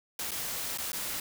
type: noise with dropouts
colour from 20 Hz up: white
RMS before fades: -35 dBFS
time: 0.19-1.2 s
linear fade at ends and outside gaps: 2 ms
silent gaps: 0.309-0.316 / 0.775-0.784 / 0.92-0.93 s
effects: none